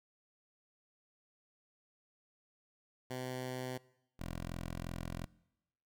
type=tone pair in turn; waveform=10% pulse; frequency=127.7 / 42.84 Hz; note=C3 / F1; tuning=-42 / -33 cents; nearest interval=octave + perfect fifth; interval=1891 cents; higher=first; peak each=-31 / -32 dBFS; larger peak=first; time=3.1-3.78 / 4.19-5.26 s; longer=second; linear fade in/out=10 ms; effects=noise-tail reverb RT60 0.9 s tail -22 dB re dry